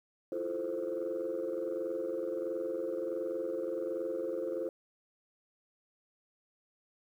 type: chord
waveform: sine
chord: F major seventh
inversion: third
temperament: equal with one note detuned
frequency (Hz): 329.6 / 351 / 440 / 523.3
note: E4 / F4 / A4 / C5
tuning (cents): 0 / +9 / 0 / 0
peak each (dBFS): -40 / -38 / -38 / -35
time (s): 0.32-4.69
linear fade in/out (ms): 2
effects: tanh soft clip ceiling -27 dBFS + 11-bit